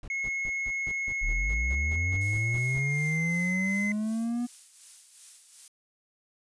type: noise bursts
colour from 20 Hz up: brown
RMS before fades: -40 dBFS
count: 14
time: 0.03-2.796 s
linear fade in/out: 2 ms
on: 49 ms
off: 160 ms
type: tone with pitch glide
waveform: triangle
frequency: 2173 to 2051 Hz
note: C#7 to C7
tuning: -35 to -35 cents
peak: -27 dBFS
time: 0.1-3.92 s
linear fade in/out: 2 ms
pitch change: -100 cents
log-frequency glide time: 2.61-3.42 s
type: linear sweep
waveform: triangle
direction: up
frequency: 32.7 to 244.7 Hz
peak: -25 dBFS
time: 1.21-4.47 s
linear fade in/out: 20 ms
type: noise with tremolo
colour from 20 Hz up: violet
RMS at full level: -42 dBFS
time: 2.21-5.68 s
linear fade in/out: 2 ms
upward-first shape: sine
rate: 2.7 Hz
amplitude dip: 50%
effects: resampled to 22050 Hz